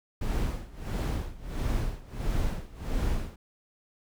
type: noise with tremolo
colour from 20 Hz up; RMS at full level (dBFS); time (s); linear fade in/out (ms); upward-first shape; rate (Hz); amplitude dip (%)
brown; -27; 0.21-3.36; 5; sine; 1.5; 90
effects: none